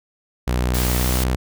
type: tone with pitch glide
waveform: sawtooth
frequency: 61.74 to 62.96 Hz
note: B1 to B1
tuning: 0 to +34 cents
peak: -14 dBFS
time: 0.47-1.36 s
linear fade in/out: 10 ms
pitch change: +34 cents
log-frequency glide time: 0.98-1.11 s
type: noise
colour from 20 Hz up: white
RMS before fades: -26 dBFS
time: 0.74-1.24 s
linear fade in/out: 5 ms
effects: none